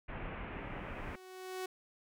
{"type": "low-pass noise", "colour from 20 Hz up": "pink", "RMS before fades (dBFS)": -43, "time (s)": [0.08, 1.16], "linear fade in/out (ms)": 10, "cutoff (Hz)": 2700, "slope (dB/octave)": 48}
{"type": "tone with exponential growth", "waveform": "sawtooth", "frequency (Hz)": 372.2, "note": "F#4", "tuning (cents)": 10, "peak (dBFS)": -33, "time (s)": [0.51, 1.66], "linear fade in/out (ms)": 5, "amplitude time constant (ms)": 250}
{"effects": []}